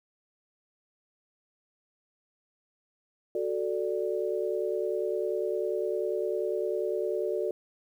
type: chord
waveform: sine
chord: D major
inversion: first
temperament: equal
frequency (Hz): 370 / 440 / 587.3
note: F#4 / A4 / D5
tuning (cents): 0 / 0 / 0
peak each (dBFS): -31 / -31 / -33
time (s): 3.35-7.51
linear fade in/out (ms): 2
effects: 10-bit